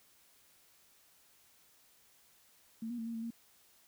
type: tone with pitch steps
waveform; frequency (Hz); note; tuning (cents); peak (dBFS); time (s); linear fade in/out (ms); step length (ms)
sine; 225 / 240.1 / 226.5 / 231 / 225.4 / 231.2; A3 / B3 / A#3 / A#3 / A3 / A#3; +39 / -49 / -50 / -16 / +42 / -14; -37; 2.82-3.306; 5; 81
effects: white hiss -66 dBFS RMS until 3.87 s

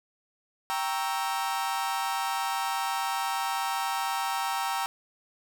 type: chord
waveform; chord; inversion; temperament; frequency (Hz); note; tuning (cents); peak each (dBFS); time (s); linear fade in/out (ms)
40% pulse; G diminished seventh; none; equal; 784 / 932.3 / 1108.7 / 1318.5; G5 / Bb5 / Db6 / Fb6; 0 / 0 / 0 / 0; -31 / -31 / -37 / -34; 0.7-4.86; 0
effects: none

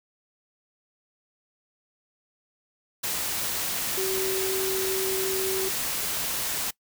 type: tone in noise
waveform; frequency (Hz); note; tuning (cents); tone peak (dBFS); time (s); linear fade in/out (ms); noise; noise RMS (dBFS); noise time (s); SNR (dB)
sine; 381.4; G4; -47; -27; 3.97-5.69; 10; white; -29; 3.03-6.71; -1
effects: noise-tail reverb RT60 0.1 s tail -22 dB re dry

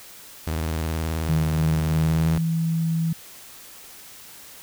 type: tone with vibrato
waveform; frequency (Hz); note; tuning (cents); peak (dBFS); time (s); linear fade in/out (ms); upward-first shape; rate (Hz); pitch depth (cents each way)
sawtooth; 80; D#2; +49; -20; 0.47-2.38; 0; triangle; 19; 120
type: tone with pitch glide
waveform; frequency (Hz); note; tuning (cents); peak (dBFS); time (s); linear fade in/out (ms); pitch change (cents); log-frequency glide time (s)
sine; 157.2 to 163.78; D#3 to E3; +18 to -11; -20; 1.29-3.13; 5; +71; 1.99-2.35
effects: white hiss -44 dBFS RMS until 4.62 s

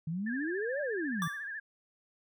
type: exponential two-way sweep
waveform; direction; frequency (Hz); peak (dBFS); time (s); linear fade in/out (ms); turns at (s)
sine; up then down; 153 to 607 to 153; -32; 0.07-1.28; 5; 0.81
type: tone with vibrato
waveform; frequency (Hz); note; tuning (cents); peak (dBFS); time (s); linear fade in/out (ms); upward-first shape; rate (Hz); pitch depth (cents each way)
sine; 1692; G#6; +32; -37; 0.26-1.6; 10; sine; 14; 98
type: tone with exponential decay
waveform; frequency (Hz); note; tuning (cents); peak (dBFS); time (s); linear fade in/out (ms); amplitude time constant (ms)
square; 1165; D6; -14; -31; 1.22-1.48; 1; 55
effects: none

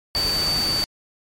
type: tone in noise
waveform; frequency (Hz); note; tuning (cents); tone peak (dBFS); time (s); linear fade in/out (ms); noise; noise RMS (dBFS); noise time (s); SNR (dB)
sine; 4580; D8; -44; -20; 0.15-0.84; 0; pink; -28; 0.15-0.84; +5
effects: MP3 64 kbps

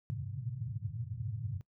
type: band-pass noise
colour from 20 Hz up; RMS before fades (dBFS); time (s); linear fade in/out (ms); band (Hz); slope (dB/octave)
pink; -39; 0.1-1.61; 0; 100 to 130; 48
effects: noise-tail reverb RT60 0.1 s tail -21 dB re dry

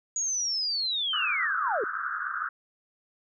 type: linear sweep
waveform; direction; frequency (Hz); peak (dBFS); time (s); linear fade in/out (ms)
sine; down; 6780 to 370; -26; 0.16-1.84; 2
type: band-pass noise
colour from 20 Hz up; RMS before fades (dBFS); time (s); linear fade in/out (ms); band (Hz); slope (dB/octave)
pink; -32; 1.13-2.49; 5; 1200 to 1600; 96
effects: none

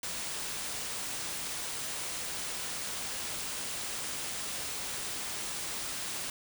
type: band-stop noise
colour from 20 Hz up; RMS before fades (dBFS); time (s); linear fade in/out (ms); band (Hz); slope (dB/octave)
white; -37; 0.03-6.3; 2; 11000 to 16000; 96
effects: none

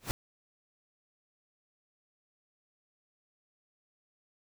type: noise with exponential growth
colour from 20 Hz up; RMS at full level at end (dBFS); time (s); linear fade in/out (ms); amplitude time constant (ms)
pink; -29; 0-0.11; 0; 23
effects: none

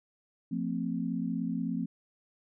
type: chord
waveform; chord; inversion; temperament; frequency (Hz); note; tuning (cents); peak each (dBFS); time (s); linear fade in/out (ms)
sine; F major; none; equal with one note detuned; 174.61 / 225.3 / 261.6; F3 / A3 / C4; 0 / +41 / 0; -34; 0.51-1.86; 10
effects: none

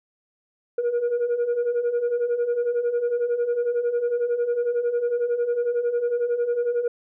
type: beating tone pair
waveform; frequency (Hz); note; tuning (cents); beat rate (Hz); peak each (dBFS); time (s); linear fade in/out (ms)
sine; 470.8 / 481.8; A#4 / B4; +17 / -43; 11; -25 / -20; 0.78-6.88; 5
effects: tanh soft clip ceiling -18 dBFS

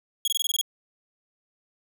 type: tone bursts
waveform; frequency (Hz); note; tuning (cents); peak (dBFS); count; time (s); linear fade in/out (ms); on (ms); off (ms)
sawtooth; 3319; G#7; -2; -19; 8; 0.25-0.613; 2; 27; 21
effects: none

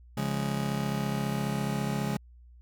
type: chord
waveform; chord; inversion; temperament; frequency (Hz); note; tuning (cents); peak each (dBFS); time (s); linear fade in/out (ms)
40% pulse; Db major; none; just; 138.59 / 173.24 / 207.9; Db3 / F3 / Ab3; 0 / -14 / +2; -31 / -35 / -31; 0.17-2.17; 5
effects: added 60 Hz sine -50 dBFS peak until 2.61 s

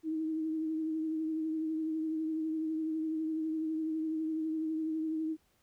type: tone with vibrato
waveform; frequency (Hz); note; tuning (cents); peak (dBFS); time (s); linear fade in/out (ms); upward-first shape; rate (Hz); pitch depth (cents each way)
sine; 316.6; D#4; +30; -31; 0.03-5.37; 50; triangle; 12; 33
effects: pink hiss -72 dBFS RMS until 5.62 s

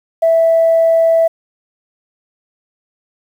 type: tone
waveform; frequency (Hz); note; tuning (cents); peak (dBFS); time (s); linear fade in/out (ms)
sine; 658; E5; -3; -7; 0.22-1.28; 10
effects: tanh soft clip ceiling -3 dBFS + 7-bit

